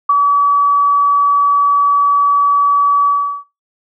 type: tone with ADSR envelope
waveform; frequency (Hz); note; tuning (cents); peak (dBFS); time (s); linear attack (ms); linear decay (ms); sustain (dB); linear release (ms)
sine; 1143; D6; -47; -6; 0.09-3.44; 7; 34; -2; 370
effects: noise-tail reverb RT60 0.2 s tail -17 dB re dry